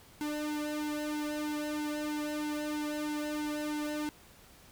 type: tone with flanger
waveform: sawtooth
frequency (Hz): 299.5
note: D4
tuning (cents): +34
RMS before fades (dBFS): -35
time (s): 0.21-4.09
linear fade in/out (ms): 0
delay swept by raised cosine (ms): 1.7 to 2.49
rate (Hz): 3.1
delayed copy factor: -0.85
effects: pink hiss -57 dBFS RMS until 4.71 s